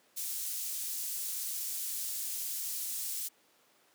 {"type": "high-pass noise", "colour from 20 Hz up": "pink", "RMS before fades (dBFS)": -37, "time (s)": [0.16, 3.29], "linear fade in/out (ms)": 20, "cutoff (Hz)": 7700, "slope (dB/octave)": 12, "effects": ["pink hiss -66 dBFS RMS until 3.94 s", "high-pass 300 Hz 12 dB/octave"]}